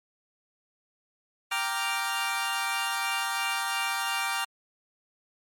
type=chord; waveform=20% pulse; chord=G minor seventh; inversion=none; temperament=equal; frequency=784 / 932.3 / 1174.7 / 1396.9 Hz; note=G5 / Bb5 / D6 / F6; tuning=0 / 0 / 0 / 0 cents; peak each=-28 dBFS; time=1.51-4.45 s; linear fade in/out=10 ms; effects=MP3 64 kbps